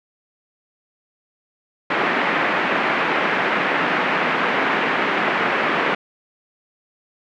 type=band-pass noise; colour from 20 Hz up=white; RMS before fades=-20 dBFS; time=1.9-5.95 s; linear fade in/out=5 ms; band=180 to 2200 Hz; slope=24 dB/octave; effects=none